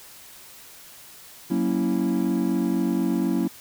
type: chord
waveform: triangle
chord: F# dominant seventh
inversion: none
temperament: equal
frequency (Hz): 185 / 233.1 / 277.2 / 329.6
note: F#3 / A#3 / C#4 / E4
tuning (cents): 0 / 0 / 0 / 0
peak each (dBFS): -24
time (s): 1.5-3.48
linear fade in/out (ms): 10
effects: tanh soft clip ceiling -10 dBFS + white hiss -46 dBFS RMS until 3.6 s